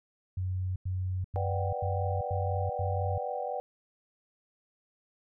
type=tone bursts; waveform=sine; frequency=92.6 Hz; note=F#2; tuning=2 cents sharp; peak=-29 dBFS; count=6; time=0.37-3.18 s; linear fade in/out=5 ms; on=390 ms; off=94 ms
type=chord; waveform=sine; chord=G major seventh; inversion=first; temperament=equal; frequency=493.9 / 587.3 / 740 / 784 Hz; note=B4 / D5 / F#5 / G5; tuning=0 / 0 / 0 / 0 cents; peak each=-37 dBFS; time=1.36-3.6 s; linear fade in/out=0 ms
effects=none